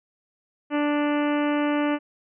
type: harmonic tone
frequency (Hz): 293.7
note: D4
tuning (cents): 0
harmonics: 1 / 2 / 3 / 4 / 5 / 6 / 7 / 8 / 9 / 10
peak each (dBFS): -22 / -28 / -32 / -34 / -36 / -38 / -39 / -40 / -41 / -42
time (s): 0.7-1.99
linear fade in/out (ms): 50
effects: none